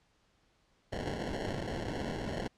white noise with sample-and-hold, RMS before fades -37 dBFS, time 0.92-2.48 s, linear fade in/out 10 ms, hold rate 1225 Hz, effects pink hiss -71 dBFS RMS until 2.57 s + low-pass 6000 Hz 12 dB/octave

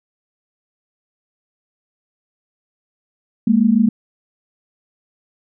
sine tone pair together, 206.5 / 233.1 Hz, G#3 / A#3, -10 / 0 cents, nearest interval major second, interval 210 cents, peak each -14 / -13 dBFS, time 3.47-3.89 s, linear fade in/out 5 ms, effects none

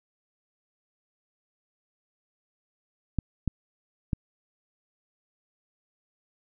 clicks, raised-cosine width 5 ms, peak -13 dBFS, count 3, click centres 3.187 / 3.477 / 4.132 s, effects none

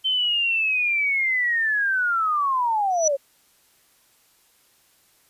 sine linear sweep, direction down, 3100 to 534 Hz, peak -19 dBFS, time 0.04-3.17 s, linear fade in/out 20 ms
sine tone with exponential growth, 5920 Hz, F#8, in tune, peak -15 dBFS, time 2.9-3.08 s, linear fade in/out 5 ms, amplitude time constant 37 ms
effects white hiss -60 dBFS RMS until 5.29 s + resampled to 32000 Hz

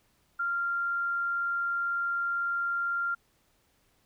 sine tone, 1389 Hz, F6, 10 cents flat, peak -27 dBFS, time 0.39-3.15 s, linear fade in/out 10 ms, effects pink hiss -69 dBFS RMS until 4.05 s

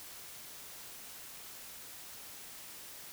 silence, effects white hiss -49 dBFS RMS until 3.12 s

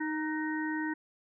harmonic tone with a mistuned harmonic, 311.1 Hz, D#4, in tune, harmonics 1 / 3 / 5 / 6, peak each -32 / -40 / -41 / -38 dBFS, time 0-0.94 s, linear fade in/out 10 ms, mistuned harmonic 5, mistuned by -44 cents, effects none

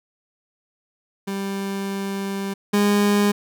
30% pulse tone pair in turn, 196.6 / 204.7 Hz, G3 / G#3, +5 / -25 cents, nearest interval minor second, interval 70 cents, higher second, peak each -22 / -13 dBFS, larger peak second, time 1.27-2.54 / 2.73-3.32 s, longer first, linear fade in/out 10 ms, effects none

